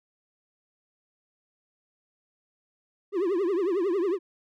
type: tone with vibrato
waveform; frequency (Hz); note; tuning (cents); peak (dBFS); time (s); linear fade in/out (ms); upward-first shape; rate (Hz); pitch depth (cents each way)
triangle; 370; F#4; 0; -21; 3.12-4.19; 50; triangle; 11; 230
effects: none